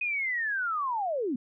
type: linear sweep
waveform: sine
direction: down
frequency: 2516 to 223.8 Hz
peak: -27 dBFS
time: 0.01-1.36 s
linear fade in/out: 5 ms
effects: none